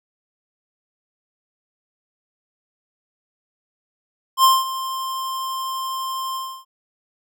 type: tone with ADSR envelope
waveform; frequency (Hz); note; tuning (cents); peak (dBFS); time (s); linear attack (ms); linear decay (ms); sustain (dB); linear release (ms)
square; 1052; C6; +9; -10; 4.37-6.65; 71; 200; -15; 300
effects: none